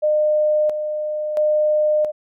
sine tone with tremolo, 607 Hz, D#5, 43 cents flat, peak -14 dBFS, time 0.02-2.12 s, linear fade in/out 20 ms, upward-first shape square, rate 0.74 Hz, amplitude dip 55%, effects none

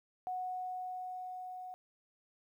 sine tone with level ramp, 736 Hz, F#5, 9 cents flat, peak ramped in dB -35 to -43 dBFS, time 0.27-1.74 s, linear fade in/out 0 ms, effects 12-bit

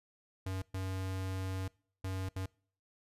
square tone bursts at uneven times, 94.5 Hz, F#2, 37 cents sharp, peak -36 dBFS, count 4, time 0.46-0.62 / 0.74-1.68 / 2.04-2.29 / 2.36-2.46 s, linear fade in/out 5 ms, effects noise-tail reverb RT60 0.5 s tail -25 dB re dry + resampled to 32000 Hz

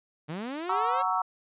sawtooth linear sweep, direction up, 142 to 554.4 Hz, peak -29 dBFS, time 0.28-1.03 s, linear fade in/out 20 ms
sine chord, F# dominant seventh, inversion none, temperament equal with one note detuned, 740 / 932.3 / 1121 / 1318.5 Hz, F#5 / A#5 / C#6 / E6, 0 / 0 / +19 / 0 cents, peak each -30 dBFS, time 0.69-1.22 s, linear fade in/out 5 ms
effects resampled to 8000 Hz

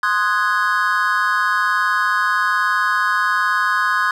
triangle chord, Ab dominant seventh, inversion first, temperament equal, 1046.5 / 1244.5 / 1480 / 1661.2 Hz, C6 / Eb6 / Gb6 / Ab6, 0 / 0 / 0 / 0 cents, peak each -19 dBFS, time 0.03-4.11 s, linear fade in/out 2 ms, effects none

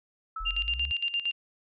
sine tone with exponential decay, 1307 Hz, E6, 15 cents flat, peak -31 dBFS, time 0.36-0.82 s, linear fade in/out 5 ms, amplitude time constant 98 ms
sine linear sweep, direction up, 36.71 to 73.42 Hz, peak -33 dBFS, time 0.4-0.92 s, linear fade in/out 10 ms
sine tone with tremolo, 2794 Hz, F7, in tune, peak -25 dBFS, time 0.45-1.32 s, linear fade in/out 20 ms, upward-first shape square, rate 8.7 Hz, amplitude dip 75%
effects resampled to 11025 Hz

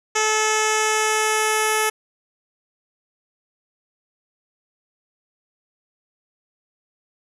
10% pulse tone with low-pass filter sweep, 433.2 Hz, A4, 27 cents flat, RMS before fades -20 dBFS, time 0.15-1.9 s, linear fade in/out 10 ms, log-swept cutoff 6900 to 11000 Hz, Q 2.3, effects none

